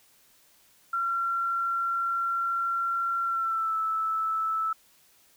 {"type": "tone with pitch glide", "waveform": "sine", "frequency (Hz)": [1367, 1312.8], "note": ["F6", "E6"], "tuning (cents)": [-37, -8], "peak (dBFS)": -25, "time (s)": [0.93, 4.73], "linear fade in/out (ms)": 5, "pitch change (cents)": -71, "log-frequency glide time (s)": [3.24, 3.77], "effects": ["white hiss -61 dBFS RMS until 5.36 s"]}